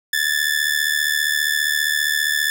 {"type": "ring-modulated tone", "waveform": "sawtooth", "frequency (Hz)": 1746, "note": "A6", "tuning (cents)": -14, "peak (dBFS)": -11, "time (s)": [0.13, 2.5], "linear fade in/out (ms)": 0, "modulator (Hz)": 37.5, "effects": []}